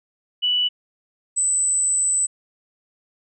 sine tone pair in turn, 2960 / 8013 Hz, F#7 / B8, 0 / +24 cents, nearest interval octave + perfect fourth, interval 1724 cents, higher second, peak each -17 dBFS, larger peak neither, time 0.42-0.69 / 1.36-2.27 s, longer second, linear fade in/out 20 ms, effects none

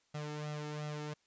sawtooth tone with flanger, 150 Hz, D3, 37 cents sharp, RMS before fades -41 dBFS, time 0.14-1.14 s, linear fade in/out 10 ms, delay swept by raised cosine 1.5 to 2.32 ms, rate 2.8 Hz, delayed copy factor +0.7, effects white hiss -74 dBFS RMS until 1.26 s + resampled to 16000 Hz

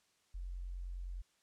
sine tone, 44.82 Hz, F1, 46 cents sharp, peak -40 dBFS, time 0.34-1.22 s, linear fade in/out 10 ms, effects white hiss -74 dBFS RMS until 1.42 s + low-pass 8000 Hz 12 dB/octave

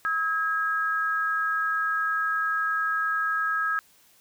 sine tone pair together, 1285.6 / 1637 Hz, E6 / G#6, -44 / -25 cents, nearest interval major third, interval 419 cents, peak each -26 / -26 dBFS, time 0.05-3.79 s, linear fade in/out 0 ms, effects white hiss -59 dBFS RMS until 4.2 s

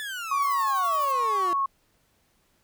30% pulse exponential sweep, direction down, 1760 to 340 Hz, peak -29 dBFS, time 0-1.53 s, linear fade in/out 0 ms
sine tone with vibrato, 1107 Hz, C#6, 3 cents flat, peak -22 dBFS, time 0.31-1.66 s, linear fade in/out 5 ms, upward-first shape sine, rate 2 Hz, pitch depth 31 cents each way
violet noise with tremolo, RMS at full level -40 dBFS, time 0.42-1.12 s, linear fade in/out 5 ms, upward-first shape sine, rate 12 Hz, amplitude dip 55%
effects pink hiss -67 dBFS RMS until 2.63 s

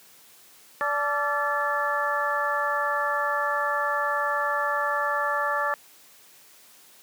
harmonic tone with a mistuned harmonic, 290 Hz, D4, 22 cents flat, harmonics 2 / 3 / 4 / 5 / 6, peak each -30 / -31 / -28 / -31 / -28 dBFS, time 0.81-5.74 s, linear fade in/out 0 ms, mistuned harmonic 5, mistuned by -110 cents, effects white hiss -53 dBFS RMS until 7.02 s + high-pass 150 Hz 12 dB/octave

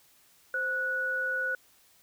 sine tone pair together, 520 / 1470.8 Hz, C5 / F#6, -11 / -11 cents, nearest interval octave + tritone, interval 1800 cents, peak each -37 / -28 dBFS, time 0.54-1.55 s, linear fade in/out 2 ms, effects white hiss -62 dBFS RMS until 2.02 s

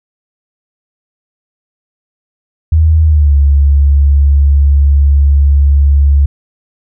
sine tone with pitch glide, 79.2 to 70.56 Hz, D#2 to C#2, +31 to +31 cents, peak -4 dBFS, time 2.72-6.26 s, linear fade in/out 5 ms, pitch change -200 cents, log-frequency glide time 3.03-3.35 s, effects none

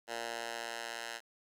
10% pulse tone with high-pass filter sweep, 116.54 Hz, A#2, in tune, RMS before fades -41 dBFS, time 0.07-1.21 s, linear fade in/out 50 ms, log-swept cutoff 640 to 1200 Hz, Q 0.82, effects low-pass 10000 Hz 12 dB/octave + 10-bit

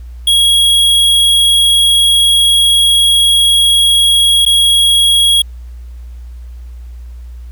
square tone with dropouts, 3308 Hz, G#7, 8 cents flat, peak -7 dBFS, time 0.27-5.42 s, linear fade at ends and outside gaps 5 ms, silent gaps 4.452-4.462 s, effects added 60 Hz sine -26 dBFS peak until 7.51 s + pink hiss -52 dBFS RMS until 7.51 s

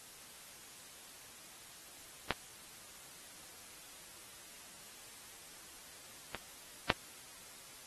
clicks, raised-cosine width 0.3 ms, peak -14 / -22 / -9 dBFS, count 3, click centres 2.307 / 6.347 / 6.902 s, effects white hiss -54 dBFS RMS until 7.86 s + AAC 32 kbps

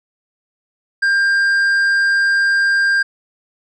sine tone with tanh clipping, 1596 Hz, G6, 31 cents sharp, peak -13 dBFS, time 1.02-3.03 s, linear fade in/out 10 ms, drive 6 dB, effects none

